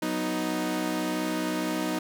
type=chord; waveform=sawtooth; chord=B major; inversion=second; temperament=equal; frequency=185 / 246.9 / 311.1 Hz; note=F#3 / B3 / D#4; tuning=0 / 0 / 0 cents; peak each=-30 / -29 / -25 dBFS; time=0.02-1.99 s; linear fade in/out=5 ms; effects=none